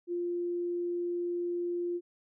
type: tone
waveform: sine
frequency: 349.2 Hz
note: F4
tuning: in tune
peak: -30 dBFS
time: 0.07-2.01 s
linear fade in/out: 50 ms
effects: none